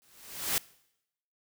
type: noise with exponential growth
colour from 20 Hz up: white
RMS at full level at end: -26 dBFS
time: 0.02-0.58 s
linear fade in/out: 0 ms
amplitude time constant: 120 ms
effects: noise-tail reverb RT60 0.8 s tail -22 dB re dry